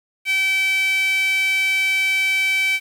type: tone with high-pass filter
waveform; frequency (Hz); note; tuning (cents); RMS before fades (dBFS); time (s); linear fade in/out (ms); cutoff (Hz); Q
sawtooth; 770; G5; -31; -19; 0.25-2.8; 50; 2400; 9.5
effects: 8-bit